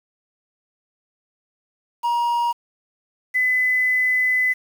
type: tone pair in turn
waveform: triangle / sine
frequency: 949 / 2011 Hz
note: A#5 / B6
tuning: +31 / +31 cents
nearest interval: octave + minor second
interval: 1300 cents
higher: second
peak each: -16 dBFS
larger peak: neither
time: 2.03-2.53 / 3.34-4.54 s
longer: second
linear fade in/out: 20 ms
effects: 7-bit